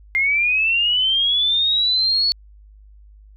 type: linear sweep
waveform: sine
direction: up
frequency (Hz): 2100 to 4435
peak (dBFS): -15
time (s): 0.15-2.32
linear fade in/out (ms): 0
effects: added 51 Hz sine -43 dBFS peak until 3.36 s